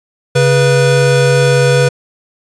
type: tone pair together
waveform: square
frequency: 137.4 / 490.2 Hz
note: C#3 / B4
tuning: -15 / -13 cents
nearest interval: octave + minor seventh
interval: 2202 cents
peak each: -11 dBFS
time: 0.35-1.89 s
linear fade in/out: 10 ms
effects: resampled to 22050 Hz